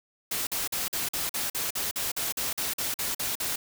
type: noise bursts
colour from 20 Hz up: white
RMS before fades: -30 dBFS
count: 16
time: 0.31-3.56 s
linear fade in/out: 5 ms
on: 160 ms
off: 46 ms
effects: none